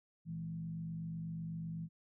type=tone with frequency modulation; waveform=sine; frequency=164.6 Hz; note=E3; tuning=2 cents flat; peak=-39 dBFS; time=0.25-1.89 s; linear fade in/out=50 ms; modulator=48 Hz; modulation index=0.58; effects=none